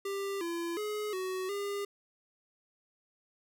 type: tone with pitch steps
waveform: square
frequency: 395.6 / 339.4 / 421.5 / 373.3 / 403.6 Hz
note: G4 / F4 / G#4 / F#4 / G#4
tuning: +16 / -49 / +26 / +15 / -49 cents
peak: -34 dBFS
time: 0.05-1.85 s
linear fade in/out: 5 ms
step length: 360 ms
effects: none